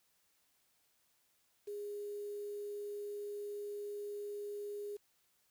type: tone with quantisation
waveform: sine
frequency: 411.3 Hz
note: G#4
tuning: 17 cents flat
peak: -40 dBFS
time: 1.67-4.97 s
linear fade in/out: 10 ms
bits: 10
effects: white hiss -75 dBFS RMS until 5.5 s